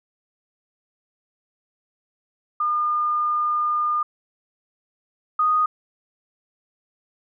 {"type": "tone pair in turn", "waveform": "sine", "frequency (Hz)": [1212, 1239.6], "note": ["D#6", "D#6"], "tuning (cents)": [-46, -7], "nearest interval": "unison", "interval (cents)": 39, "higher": "second", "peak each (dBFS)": [-19, -16], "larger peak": "second", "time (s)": [[2.6, 4.03], [5.39, 5.66]], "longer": "first", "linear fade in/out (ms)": 5, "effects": []}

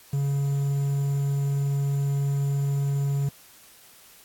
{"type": "tone with quantisation", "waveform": "triangle", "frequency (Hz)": 140, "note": "C#3", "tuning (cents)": 18, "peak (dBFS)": -20, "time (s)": [0.13, 3.29], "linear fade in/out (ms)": 5, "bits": 8, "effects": ["white hiss -52 dBFS RMS until 4.24 s", "AAC 64 kbps"]}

